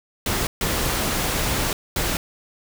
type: noise bursts at uneven times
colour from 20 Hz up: pink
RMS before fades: -23 dBFS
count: 3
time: 0.26-0.47 / 0.61-1.73 / 1.96-2.17 s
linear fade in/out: 2 ms
effects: none